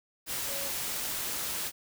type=tone in noise; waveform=sine; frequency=556 Hz; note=C#5; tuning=5 cents sharp; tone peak=-41 dBFS; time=0.46-0.71 s; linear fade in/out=50 ms; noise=white; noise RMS=-34 dBFS; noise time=0.26-1.72 s; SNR=-10 dB; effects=none